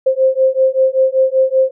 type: beating tone pair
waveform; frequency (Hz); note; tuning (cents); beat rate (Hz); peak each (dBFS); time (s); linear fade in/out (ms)
sine; 523.3 / 528.5; C5 / C5; 0 / +17; 5.2; -13; 0.06-1.71; 10
effects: none